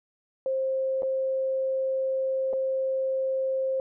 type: tone with dropouts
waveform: sine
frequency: 529 Hz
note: C5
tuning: 19 cents sharp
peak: -24 dBFS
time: 0.46-3.8 s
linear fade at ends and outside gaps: 1 ms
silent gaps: 1.022-1.031 / 2.53-2.534 s
effects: none